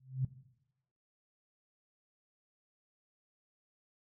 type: tone with exponential growth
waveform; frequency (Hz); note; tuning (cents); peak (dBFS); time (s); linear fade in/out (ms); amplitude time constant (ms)
sine; 130.81; C3; 0; -26; 0-0.25; 5; 53
effects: noise-tail reverb RT60 0.9 s tail -17 dB re dry